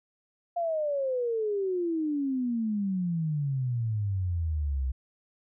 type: exponential sweep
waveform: sine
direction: down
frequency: 701 to 63 Hz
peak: -26 dBFS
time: 0.56-4.92 s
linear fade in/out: 10 ms
effects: none